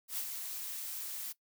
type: noise with ADSR envelope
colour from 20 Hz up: blue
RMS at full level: -36 dBFS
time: 0.08-1.33 s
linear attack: 91 ms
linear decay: 79 ms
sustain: -5 dB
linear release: 18 ms
effects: noise-tail reverb RT60 0.1 s tail -18 dB re dry